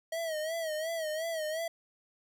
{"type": "tone with vibrato", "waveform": "square", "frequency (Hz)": 639, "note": "D#5", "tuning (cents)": 46, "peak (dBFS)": -33, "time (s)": [0.12, 1.68], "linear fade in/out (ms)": 5, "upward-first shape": "sine", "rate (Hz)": 2.8, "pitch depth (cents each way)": 81, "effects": []}